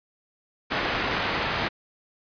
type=low-pass noise; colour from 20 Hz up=white; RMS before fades=-27 dBFS; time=0.7-1.69 s; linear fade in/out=20 ms; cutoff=2300 Hz; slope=12 dB/octave; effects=resampled to 11025 Hz